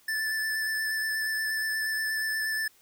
square tone with vibrato, 1754 Hz, A6, 6 cents flat, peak -28 dBFS, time 0.08-2.68 s, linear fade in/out 5 ms, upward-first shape sine, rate 8.4 Hz, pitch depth 15 cents each way, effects white hiss -61 dBFS RMS until 2.81 s

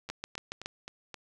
two click trains, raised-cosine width 0.2 ms, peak -18 / -24 dBFS, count 5 / 5, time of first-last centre 0.1-0.659 / 0.09-1.143 s, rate 7.15 / 3.8 Hz, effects none

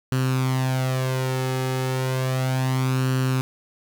sawtooth tone with flanger, 130 Hz, C3, 11 cents flat, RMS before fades -23 dBFS, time 0.12-3.41 s, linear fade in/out 0 ms, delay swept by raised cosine 0.69 to 2.39 ms, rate 0.33 Hz, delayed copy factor +0.6, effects none

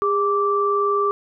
sine tone pair together, 406.5 / 1168.5 Hz, G#4 / D6, -37 / -9 cents, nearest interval octave + tritone, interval 1828 cents, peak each -20 / -19 dBFS, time 0.02-1.11 s, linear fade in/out 0 ms, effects none

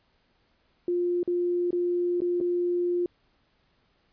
sine tone with dropouts, 352 Hz, F4, 14 cents sharp, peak -23 dBFS, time 0.88-3.06 s, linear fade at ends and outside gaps 2 ms, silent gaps 1.231-1.276 / 1.707-1.729 / 2.205-2.218 / 2.403-2.41 s, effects pink hiss -68 dBFS RMS until 4.12 s + resampled to 11025 Hz

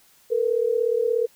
sine tone pair together, 448.3 / 485.2 Hz, A4 / B4, +32 / -31 cents, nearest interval minor second, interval 137 cents, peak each -22 dBFS, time 0.3-1.27 s, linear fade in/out 20 ms, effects white hiss -57 dBFS RMS until 1.35 s

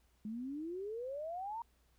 sine exponential sweep, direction up, 207.8 to 951 Hz, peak -39 dBFS, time 0.25-1.62 s, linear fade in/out 2 ms, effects added 60 Hz sine -70 dBFS peak until 1.98 s + pink hiss -75 dBFS RMS until 1.98 s

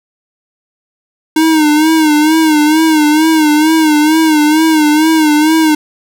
square tone with vibrato, 310 Hz, D#4, 6 cents flat, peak -7 dBFS, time 1.36-5.75 s, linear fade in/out 5 ms, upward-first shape sine, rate 2.2 Hz, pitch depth 67 cents each way, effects none

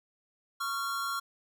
square tone pair together, 1108.7 / 1377.3 Hz, C#6 / F6, 0 / -24 cents, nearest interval major third, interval 376 cents, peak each -36 / -34 dBFS, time 0.6-1.2 s, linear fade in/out 10 ms, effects none

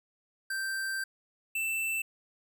square tone pair in turn, 1566 / 2663 Hz, G6 / E7, -2 / +17 cents, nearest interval major sixth, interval 919 cents, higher second, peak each -32 / -30 dBFS, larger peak second, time 0.5-1.04 / 1.55-2.02 s, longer first, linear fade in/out 5 ms, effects none

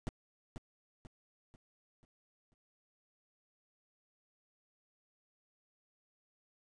brown noise with echo, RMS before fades -36 dBFS, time 0.07-0.09 s, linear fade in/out 0 ms, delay 490 ms, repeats 5, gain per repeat -7 dB, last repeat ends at 2.54 s, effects resampled to 22050 Hz

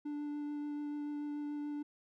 triangle tone with vibrato, 293.7 Hz, D4, in tune, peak -35 dBFS, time 0.05-1.83 s, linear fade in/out 10 ms, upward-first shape triangle, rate 6.9 Hz, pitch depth 11 cents each way, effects none

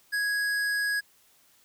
sine tone with hard clipping, 1661.2 Hz, G#6, in tune, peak -27 dBFS, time 0.12-1.01 s, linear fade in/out 20 ms, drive 13 dB, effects white hiss -62 dBFS RMS until 1.64 s

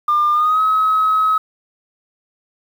sine tone with pitch glide, 1200 to 1278.7 Hz, D6 to D#6, +37 to +47 cents, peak -11 dBFS, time 0.08-1.38 s, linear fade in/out 5 ms, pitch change +110 cents, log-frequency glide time 0.33-0.61 s, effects tanh soft clip ceiling -8 dBFS + 7-bit

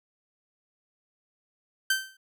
sawtooth tone with exponential decay, 1551 Hz, G6, 19 cents flat, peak -16 dBFS, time 1.9-2.17 s, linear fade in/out 5 ms, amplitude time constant 58 ms, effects none

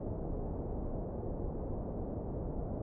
pink low-pass noise, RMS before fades -38 dBFS, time 0-2.82 s, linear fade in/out 5 ms, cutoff 670 Hz, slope 24 dB/octave, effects none

